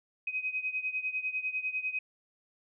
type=beating tone pair; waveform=sine; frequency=2515 / 2525 Hz; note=D#7 / D#7; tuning=+18 / +25 cents; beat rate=10 Hz; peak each=-33 / -36 dBFS; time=0.27-1.99 s; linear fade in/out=5 ms; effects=none